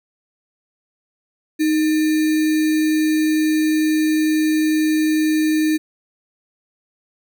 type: tone with sample-and-hold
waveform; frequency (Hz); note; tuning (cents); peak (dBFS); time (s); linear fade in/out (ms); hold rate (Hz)
sine; 311.1; D#4; 0; -14; 1.59-5.78; 20; 2100
effects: none